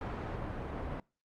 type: low-pass noise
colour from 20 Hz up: pink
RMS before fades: -39 dBFS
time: 0.01-1 s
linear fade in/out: 2 ms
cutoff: 1300 Hz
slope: 12 dB/octave
effects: noise-tail reverb RT60 0.3 s tail -24 dB re dry + Opus 48 kbps